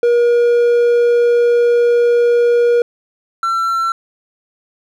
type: tone pair in turn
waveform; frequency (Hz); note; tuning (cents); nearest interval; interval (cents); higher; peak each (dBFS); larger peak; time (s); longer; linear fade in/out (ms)
triangle; 476.9 / 1348.9; A#4 / E6; +39 / +39; octave + tritone; 1800; second; -7 / -12; first; 0.03-2.82 / 3.43-3.92; first; 2
effects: none